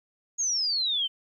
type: exponential sweep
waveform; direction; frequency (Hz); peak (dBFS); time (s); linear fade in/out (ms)
sine; down; 6710 to 3042; -24; 0.38-1.08; 20
effects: 11-bit